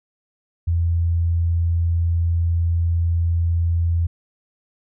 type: tone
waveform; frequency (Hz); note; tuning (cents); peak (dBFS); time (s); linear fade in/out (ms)
sine; 84.5; E2; +43; -16; 0.67-4.07; 10
effects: none